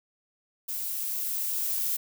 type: noise with level ramp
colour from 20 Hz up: violet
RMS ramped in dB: -33 to -28 dBFS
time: 0.68-1.97 s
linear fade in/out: 10 ms
effects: none